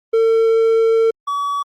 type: tone pair in turn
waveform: triangle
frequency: 451.4 / 1137.5 Hz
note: A4 / C#6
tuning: +44 / +44 cents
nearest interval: octave + major third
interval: 1600 cents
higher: second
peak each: -9 / -16 dBFS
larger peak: first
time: 0.13-1.11 / 1.27-1.63 s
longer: first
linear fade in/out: 10 ms
effects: Opus 32 kbps